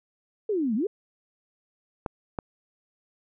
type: exponential two-way sweep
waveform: sine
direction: down then up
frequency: 451.6 to 202.2 to 451.6 Hz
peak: -23 dBFS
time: 0.49-0.87 s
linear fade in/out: 5 ms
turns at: 0.75 s
type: clicks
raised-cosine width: 1 ms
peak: -15 dBFS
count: 2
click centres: 2.062 / 2.388 s
effects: none